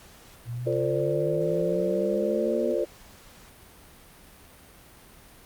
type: exponential sweep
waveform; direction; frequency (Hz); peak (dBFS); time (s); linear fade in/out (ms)
sine; up; 116.7 to 246.9; -30; 0.45-2.76; 50
type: chord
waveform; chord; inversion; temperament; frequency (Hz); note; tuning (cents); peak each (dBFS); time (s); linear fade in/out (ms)
sine; D minor seventh; first; equal with one note detuned; 349.2 / 449.8 / 523.3 / 587.3; F4 / A4 / C5 / D5; 0 / +38 / 0 / 0; -29; 0.66-2.85; 10
type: clicks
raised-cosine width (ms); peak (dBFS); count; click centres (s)
0.2; -33; 2; 0.726 / 2.71
effects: pink hiss -51 dBFS RMS until 5.45 s + Opus 48 kbps